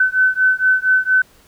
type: beating tone pair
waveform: sine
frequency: 1515 / 1519.3 Hz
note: F#6 / F#6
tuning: +40 / +45 cents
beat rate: 4.3 Hz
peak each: -15 dBFS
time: 0-1.22 s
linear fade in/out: 5 ms
effects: pink hiss -51 dBFS RMS until 1.47 s